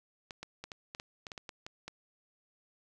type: clicks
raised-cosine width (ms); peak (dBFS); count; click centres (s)
0.2; -25; 12; 0.308 / 0.43 / 0.64 / 0.718 / 0.949 / 0.999 / 1.268 / 1.318 / 1.378 / 1.492 / 1.665 / 1.88
effects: none